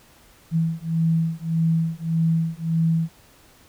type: beating tone pair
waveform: sine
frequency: 162.8 / 164.5 Hz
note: E3 / E3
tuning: -21 / -3 cents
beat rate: 1.7 Hz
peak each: -22 dBFS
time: 0.51-3.09 s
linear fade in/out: 50 ms
effects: pink hiss -53 dBFS RMS until 3.68 s